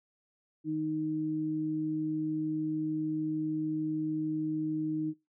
sine tone pair together, 155.56 / 311.1 Hz, D#3 / D#4, 0 / 0 cents, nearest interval octave, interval 1200 cents, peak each -38 / -30 dBFS, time 0.64-5.14 s, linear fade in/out 50 ms, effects noise-tail reverb RT60 0.2 s tail -19 dB re dry

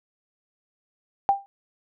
sine tone with exponential decay, 793 Hz, G5, 20 cents sharp, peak -12 dBFS, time 1.29-1.46 s, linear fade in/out 0 ms, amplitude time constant 35 ms, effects none

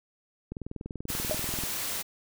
click train, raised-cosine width 3 ms, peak -23 dBFS, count 24, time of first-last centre 0.52-1.637 s, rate 20.6 Hz
white noise, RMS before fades -33 dBFS, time 1.08-2.03 s, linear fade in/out 20 ms
sine tone with exponential decay, 617 Hz, D#5, 15 cents flat, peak -22 dBFS, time 1.31-1.39 s, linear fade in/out 0 ms, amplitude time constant 17 ms
effects none

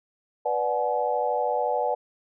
sine chord, G# half-diminished seventh, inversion first, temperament equal with one note detuned, 493.9 / 587.3 / 740 / 851.5 Hz, B4 / D5 / F#5 / G#5, 0 / 0 / 0 / +43 cents, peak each -28 dBFS, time 0.45-1.95 s, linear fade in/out 10 ms, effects none

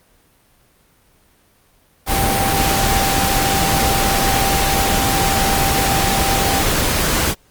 sine tone in noise, 784 Hz, G5, in tune, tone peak -20 dBFS, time 2.06-6.64 s, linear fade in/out 50 ms, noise pink, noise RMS -17 dBFS, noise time 2.06-7.35 s, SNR -6 dB, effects pink hiss -55 dBFS RMS until 7.5 s + Opus 32 kbps

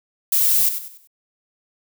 violet noise with echo, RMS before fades -17 dBFS, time 0.32-0.69 s, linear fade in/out 5 ms, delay 96 ms, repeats 4, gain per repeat -9 dB, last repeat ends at 1.074 s, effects none

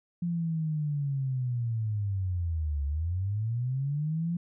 sine linear two-way sweep, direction down then up, 174.61 to 69.3 to 174.61 Hz, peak -27 dBFS, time 0.22-4.37 s, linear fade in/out 5 ms, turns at 2.85 s, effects none

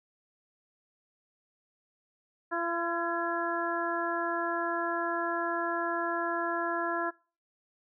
harmonic tone with a mistuned harmonic, 340 Hz, F4, 46 cents flat, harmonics 1 / 2 / 3 / 4 / 5, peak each -35 / -35 / -35 / -35 / -35 dBFS, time 2.51-7.11 s, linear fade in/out 20 ms, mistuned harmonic 5, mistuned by -23 cents, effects noise-tail reverb RT60 0.4 s tail -25 dB re dry

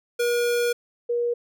square / sine tone pair in turn, 479.1 / 477.2 Hz, A#4 / A#4, +47 / +41 cents, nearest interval unison, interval 6 cents, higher first, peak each -21 dBFS, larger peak neither, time 0.19-0.73 / 1.09-1.34 s, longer first, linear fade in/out 10 ms, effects none

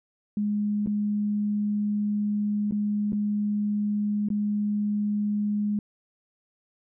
sine tone with dropouts, 207.7 Hz, G#3, in tune, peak -23 dBFS, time 0.37-5.79 s, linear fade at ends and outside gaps 2 ms, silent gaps 0.862-0.872 / 2.711-2.722 / 3.122-3.13 / 4.287-4.302 s, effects none

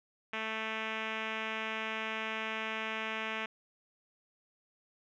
5% pulse tone with low-pass filter, 220 Hz, A3, in tune, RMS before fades -37 dBFS, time 0.33-3.46 s, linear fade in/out 5 ms, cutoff 2700 Hz, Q 2, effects none

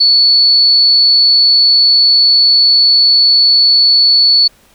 sine tone, 4435 Hz, C#8, in tune, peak -5 dBFS, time 0-4.48 s, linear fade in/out 10 ms, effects pink hiss -48 dBFS RMS until 4.74 s

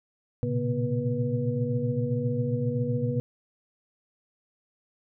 sine tone cluster, 116 / 123.6 / 137.8 / 241.2 / 487 Hz, A#2 / B2 / C#3 / B3 / B4, -8 / +2 / -10 / -41 / -24 cents, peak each -31 dBFS, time 0.43-3.2 s, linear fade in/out 0 ms, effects none

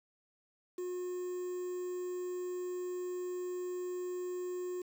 triangle tone with quantisation, 360 Hz, F#4, 47 cents flat, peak -34 dBFS, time 0.78-4.82 s, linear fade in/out 5 ms, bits 9, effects none

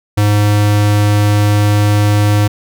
square tone, 103.83 Hz, G#2, in tune, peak -9 dBFS, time 0.17-2.48 s, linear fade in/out 10 ms, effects none

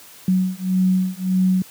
sine beating tone pair, 185 / 186.7 Hz, F#3 / F#3, 0 / +16 cents, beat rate 1.7 Hz, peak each -19 dBFS, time 0.28-1.62 s, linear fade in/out 2 ms, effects white hiss -44 dBFS RMS until 1.7 s + high-pass 80 Hz 12 dB/octave

